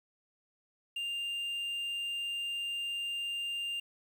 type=tone with quantisation; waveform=triangle; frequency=2797 Hz; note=F7; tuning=2 cents sharp; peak=-32 dBFS; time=0.96-3.8 s; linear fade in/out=5 ms; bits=10; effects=none